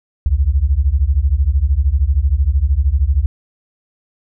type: beating tone pair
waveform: sine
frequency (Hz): 63 / 76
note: B1 / D#2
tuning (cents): +35 / -40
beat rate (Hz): 13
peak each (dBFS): -14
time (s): 0.26-3.26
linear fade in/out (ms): 0
effects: none